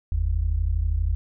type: tone pair together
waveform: sine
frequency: 47.43 / 79.9 Hz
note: F#1 / D#2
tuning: +44 / +47 cents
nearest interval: major sixth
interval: 903 cents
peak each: -23 dBFS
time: 0.12-1.15 s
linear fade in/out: 0 ms
effects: none